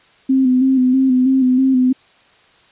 sine tone with vibrato, 259.2 Hz, C4, 16 cents flat, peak -10 dBFS, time 0.29-1.93 s, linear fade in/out 10 ms, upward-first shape square, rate 3.1 Hz, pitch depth 37 cents each way, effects white hiss -51 dBFS RMS until 2.71 s + resampled to 8000 Hz

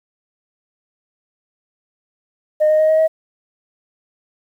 sine tone with pitch steps, 613 / 619 / 625.2 / 631.3 / 637.6 Hz, D#5 / D#5 / D#5 / D#5 / D#5, -26 / -9 / +8 / +25 / +42 cents, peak -9 dBFS, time 2.6-3.08 s, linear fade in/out 20 ms, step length 96 ms, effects tanh soft clip ceiling -8 dBFS + 8-bit

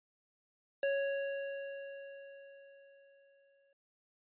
square tone with exponential decay, 554.4 Hz, C#5, in tune, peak -30 dBFS, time 0.83-3.73 s, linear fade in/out 2 ms, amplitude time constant 630 ms, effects resampled to 8000 Hz

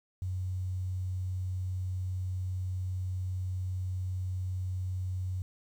sine tone, 92.5 Hz, F#2, in tune, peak -31 dBFS, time 0.22-5.42 s, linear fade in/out 0 ms, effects 10-bit

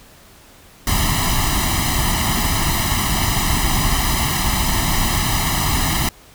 pink noise with comb filter, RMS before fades -18 dBFS, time 0.87-6.09 s, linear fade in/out 2 ms, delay 1 ms, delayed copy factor +0.95, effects pink hiss -46 dBFS RMS until 6.34 s

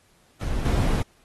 brown noise with level steps, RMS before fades -27 / -21 dBFS, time 0.41-1.02 s, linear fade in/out 2 ms, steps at 0.65 s, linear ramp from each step 5 ms, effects pink hiss -61 dBFS RMS until 1.24 s + AAC 32 kbps

